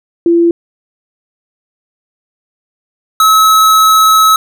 sine / square tone pair in turn, 339.7 / 1291.1 Hz, F4 / E6, -48 / -36 cents, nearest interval octave + major seventh, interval 2312 cents, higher second, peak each -5 dBFS, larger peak neither, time 0.26-0.51 / 3.2-4.36 s, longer second, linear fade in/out 2 ms, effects none

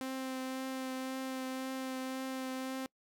sawtooth tone with vibrato, 261.6 Hz, C4, in tune, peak -33 dBFS, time 0.01-2.86 s, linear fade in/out 0 ms, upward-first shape triangle, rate 1.9 Hz, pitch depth 14 cents each way, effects noise-tail reverb RT60 0.1 s tail -24 dB re dry

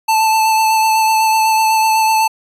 square tone with vibrato, 880 Hz, A5, in tune, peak -11 dBFS, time 0.08-2.28 s, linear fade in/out 10 ms, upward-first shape sine, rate 8 Hz, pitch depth 16 cents each way, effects resampled to 32000 Hz

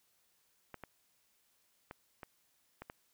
clicks, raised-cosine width 0.5 ms, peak -30 dBFS, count 6, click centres 0.743 / 0.837 / 1.911 / 2.232 / 2.82 / 2.899 s, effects white hiss -74 dBFS RMS until 3.13 s

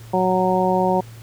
harmonic tone, 185 Hz, F#3, in tune, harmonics 1 / 2 / 3 / 4 / 5, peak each -22 / -22 / -22 / -22 / -22 dBFS, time 0.13-1.01 s, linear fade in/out 10 ms, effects added 114 Hz sine -37 dBFS peak until 1.22 s + pink hiss -47 dBFS RMS until 1.22 s

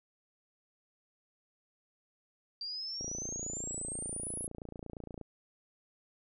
sine exponential sweep, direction up, 4682 to 10810 Hz, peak -37 dBFS, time 2.61-4.47 s, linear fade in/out 2 ms
click train, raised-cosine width 2 ms, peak -30 dBFS, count 64, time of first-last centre 3.01-5.213 s, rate 28.6 Hz
effects none

